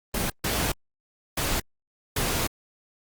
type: noise bursts at uneven times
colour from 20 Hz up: pink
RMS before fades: -26 dBFS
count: 4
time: 0.14-0.3 / 0.44-0.72 / 1.37-1.6 / 2.16-2.47 s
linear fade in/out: 5 ms
effects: Opus 24 kbps